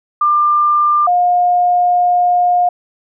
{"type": "tone pair in turn", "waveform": "sine", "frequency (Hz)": [1194, 712.6], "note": ["D6", "F5"], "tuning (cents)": [28, 35], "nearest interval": "major sixth", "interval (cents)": 893, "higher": "first", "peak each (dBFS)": -9, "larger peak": "neither", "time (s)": [[0.21, 1.07], [1.07, 2.69]], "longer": "second", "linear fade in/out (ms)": 5, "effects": []}